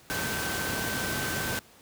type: tone in noise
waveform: sine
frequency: 1544 Hz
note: G6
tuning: 27 cents flat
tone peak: -34 dBFS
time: 0.1-1.59 s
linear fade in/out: 0 ms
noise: pink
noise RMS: -31 dBFS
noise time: 0.1-1.59 s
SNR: -6 dB
effects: pink hiss -55 dBFS RMS until 1.81 s + high-pass 80 Hz 12 dB/octave